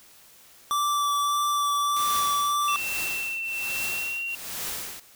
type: tone with vibrato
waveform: square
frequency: 1163 Hz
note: D6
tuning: 17 cents flat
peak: -23 dBFS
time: 0.71-2.76 s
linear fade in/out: 0 ms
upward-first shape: sine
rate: 1.7 Hz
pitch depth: 12 cents each way
type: noise with tremolo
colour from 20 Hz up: white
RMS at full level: -31 dBFS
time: 1.96-5 s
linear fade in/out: 5 ms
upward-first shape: triangle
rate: 1.2 Hz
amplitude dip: 95%
type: tone with pitch glide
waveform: sine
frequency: 2690 to 2750 Hz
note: E7 to F7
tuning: +34 to -27 cents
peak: -28 dBFS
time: 2.68-4.35 s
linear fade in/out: 2 ms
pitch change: +39 cents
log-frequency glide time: 3.67-4.21 s
effects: white hiss -53 dBFS RMS until 5.15 s